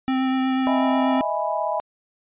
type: tone with vibrato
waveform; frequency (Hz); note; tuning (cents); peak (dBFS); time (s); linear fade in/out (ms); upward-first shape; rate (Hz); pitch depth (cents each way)
square; 261.6; C4; 0; -20; 0.08-1.21; 0; triangle; 8.2; 13
type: chord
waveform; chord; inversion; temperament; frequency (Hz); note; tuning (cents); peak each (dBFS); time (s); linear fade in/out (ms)
sine; E major seventh; third; equal; 622.3 / 659.3 / 830.6 / 987.8; D#5 / E5 / G#5 / B5; 0 / 0 / 0 / 0; -27; 0.67-1.8; 0
effects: resampled to 8000 Hz